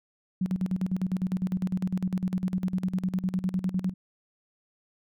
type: tone with tremolo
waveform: sine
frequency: 185.1 Hz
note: F#3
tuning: 1 cent sharp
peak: -23 dBFS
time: 0.41-3.94 s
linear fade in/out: 5 ms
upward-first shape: square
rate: 9.9 Hz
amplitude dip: 80%
effects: none